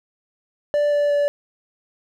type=tone with pitch steps; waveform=triangle; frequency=586 / 582 / 577.9 Hz; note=D5 / D5 / D5; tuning=-4 / -16 / -28 cents; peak=-14 dBFS; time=0.74-1.28 s; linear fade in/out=0 ms; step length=180 ms; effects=none